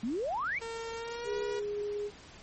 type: exponential sweep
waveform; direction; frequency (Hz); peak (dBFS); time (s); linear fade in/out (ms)
sine; up; 207.7 to 2400; -30; 0.03-0.59; 5
type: tone with pitch glide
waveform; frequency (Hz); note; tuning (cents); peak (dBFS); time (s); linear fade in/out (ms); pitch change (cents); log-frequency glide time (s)
sawtooth; 457.3 to 481.7; A#4 to B4; -33 to -43; -33; 0.61-1.6; 10; +90; 0.95-1.34
type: tone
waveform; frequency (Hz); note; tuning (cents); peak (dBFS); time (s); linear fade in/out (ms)
sine; 412.9; G#4; -10; -32; 1.24-2.11; 50
effects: pink hiss -52 dBFS RMS until 2.42 s + MP3 32 kbps